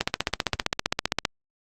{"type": "click train", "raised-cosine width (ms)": 0.2, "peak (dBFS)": -4, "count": 20, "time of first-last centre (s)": [0.01, 1.252], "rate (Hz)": 15.3, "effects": ["Opus 32 kbps"]}